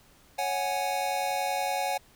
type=chord; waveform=square; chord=C# suspended fourth; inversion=none; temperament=equal; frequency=554.4 / 740 / 830.6 Hz; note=C#5 / F#5 / G#5; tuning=0 / 0 / 0 cents; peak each=-35 / -31 / -32 dBFS; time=0.38-1.98 s; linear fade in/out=10 ms; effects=pink hiss -59 dBFS RMS until 2.15 s